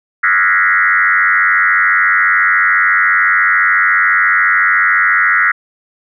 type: tone with frequency modulation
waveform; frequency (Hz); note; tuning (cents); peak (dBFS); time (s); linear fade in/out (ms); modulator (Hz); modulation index
sine; 1661.2; G#6; 0; -8; 0.23-5.52; 10; 94.1; 3.9
effects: none